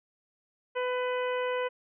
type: harmonic tone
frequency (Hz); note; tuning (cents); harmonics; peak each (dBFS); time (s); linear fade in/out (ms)
500; B4; +21; 1 / 2 / 3 / 4 / 5 / 6; -29 / -35 / -39 / -41 / -43 / -45; 0.75-1.69; 20
effects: none